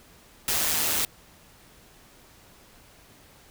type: noise with amplitude modulation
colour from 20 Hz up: white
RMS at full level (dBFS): -23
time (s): 0.48-1.05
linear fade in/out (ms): 2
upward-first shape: sine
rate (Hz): 157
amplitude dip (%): 50
effects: pink hiss -54 dBFS RMS until 3.5 s

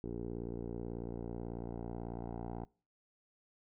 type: tone with low-pass filter sweep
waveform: 10% pulse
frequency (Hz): 58.2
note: A#1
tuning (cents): -2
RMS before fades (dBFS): -42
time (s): 0.04-2.65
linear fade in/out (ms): 0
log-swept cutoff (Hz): 420 to 720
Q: 2.9
effects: noise-tail reverb RT60 0.4 s tail -25 dB re dry

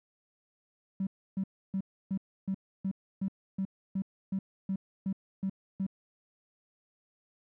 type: tone bursts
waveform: triangle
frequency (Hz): 192.5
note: G3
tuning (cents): -31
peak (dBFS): -25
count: 14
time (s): 1-5.866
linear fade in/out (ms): 5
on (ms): 69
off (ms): 300
effects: tanh soft clip ceiling -26 dBFS

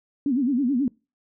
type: tone with vibrato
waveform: sine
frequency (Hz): 261.6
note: C4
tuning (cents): 0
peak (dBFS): -19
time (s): 0.26-0.88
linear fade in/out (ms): 2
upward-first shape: sine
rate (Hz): 9.3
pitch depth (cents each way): 190
effects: noise-tail reverb RT60 0.3 s tail -25 dB re dry

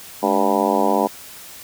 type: harmonic tone with a mistuned harmonic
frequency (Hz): 97.7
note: G2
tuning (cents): -5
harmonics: 2 / 3 / 4 / 5 / 6 / 7 / 8 / 9 / 10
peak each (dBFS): -24 / -24 / -24 / -24 / -24 / -24 / -24 / -24 / -24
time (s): 0.22-1.08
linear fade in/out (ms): 20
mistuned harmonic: 2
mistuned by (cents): +140
effects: white hiss -39 dBFS RMS until 1.63 s

